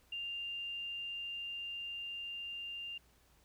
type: tone with level ramp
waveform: sine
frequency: 2794 Hz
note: F7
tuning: in tune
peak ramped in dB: -38 to -41 dBFS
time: 0.12-2.98 s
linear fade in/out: 5 ms
effects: added 60 Hz sine -70 dBFS peak until 3.44 s + pink hiss -69 dBFS RMS until 3.44 s